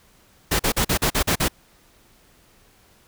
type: noise bursts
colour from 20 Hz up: pink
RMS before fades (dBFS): -20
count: 8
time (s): 0.51-1.484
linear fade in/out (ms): 10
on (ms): 85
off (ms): 42
effects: pink hiss -56 dBFS RMS until 3.07 s